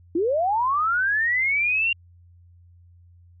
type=linear sweep; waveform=sine; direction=up; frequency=311.1 to 2794 Hz; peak=-19 dBFS; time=0.15-1.93 s; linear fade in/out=5 ms; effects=added 87 Hz sine -49 dBFS peak until 3.4 s